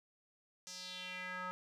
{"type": "tone with band-pass filter sweep", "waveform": "square", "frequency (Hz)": 182.8, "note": "F#3", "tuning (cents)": -21, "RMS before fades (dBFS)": -45, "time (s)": [0.67, 1.51], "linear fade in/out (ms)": 0, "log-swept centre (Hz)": [6100, 1200], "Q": 3.1, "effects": []}